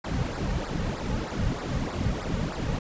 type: noise with flanger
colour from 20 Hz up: brown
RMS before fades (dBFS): -29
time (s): 0.04-2.79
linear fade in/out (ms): 5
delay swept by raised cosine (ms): 0.31 to 3.01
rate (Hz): 3.2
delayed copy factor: -0.8
effects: resampled to 16000 Hz